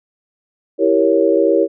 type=chord; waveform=sine; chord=E diminished seventh; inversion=none; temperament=equal; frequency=329.6 / 392 / 466.2 / 554.4 Hz; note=E4 / G4 / Bb4 / Db5; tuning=0 / 0 / 0 / 0 cents; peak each=-16 dBFS; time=0.78-1.68 s; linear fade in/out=50 ms; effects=none